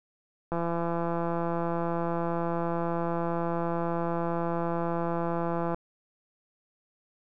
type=click train; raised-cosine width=1 ms; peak=-17 dBFS; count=884; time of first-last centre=0.52-5.745 s; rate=169 Hz; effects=none